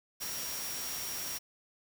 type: tone in noise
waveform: sine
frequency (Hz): 5620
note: F8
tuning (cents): +10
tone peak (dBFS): -41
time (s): 0.2-1.39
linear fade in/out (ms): 20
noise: white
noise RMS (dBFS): -39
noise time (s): 0.2-1.39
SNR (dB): -5
effects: none